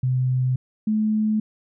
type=tone pair in turn; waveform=sine; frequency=128 / 215.3 Hz; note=C3 / A3; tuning=-38 / -37 cents; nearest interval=major sixth; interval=901 cents; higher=second; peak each=-18 dBFS; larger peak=neither; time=0.03-0.56 / 0.87-1.4 s; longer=neither; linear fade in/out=5 ms; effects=none